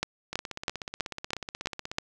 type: two click trains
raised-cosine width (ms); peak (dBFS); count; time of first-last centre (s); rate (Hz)
0.2; -18 / -10; 27 / 7; 0.33-1.915 / 0.03-1.984; 16.4 / 3.07
effects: none